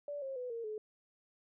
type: tone with pitch steps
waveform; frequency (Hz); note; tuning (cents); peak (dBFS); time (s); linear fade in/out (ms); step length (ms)
sine; 579 / 537.1 / 498.3 / 462.2 / 428.8; D5 / C5 / B4 / A#4 / A4; -25 / +45 / +15 / -15 / -45; -38; 0.08-0.78; 2; 140
effects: none